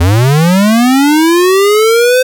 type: linear sweep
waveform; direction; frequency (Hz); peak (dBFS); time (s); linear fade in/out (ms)
square; up; 80.4 to 517; -6; 0-2.23; 10
effects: none